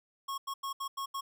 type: tone bursts at uneven times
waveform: square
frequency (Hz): 1094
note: C#6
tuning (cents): -23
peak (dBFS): -35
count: 6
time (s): 0.28-0.38 / 0.47-0.54 / 0.63-0.73 / 0.8-0.88 / 0.97-1.06 / 1.14-1.21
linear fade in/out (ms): 10
effects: none